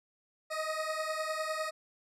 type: beating tone pair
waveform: 20% pulse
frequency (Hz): 622.3 / 632.2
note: D#5 / D#5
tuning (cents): 0 / +27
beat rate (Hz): 9.9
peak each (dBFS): -31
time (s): 0.5-1.71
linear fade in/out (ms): 20
effects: low-pass 10000 Hz 12 dB/octave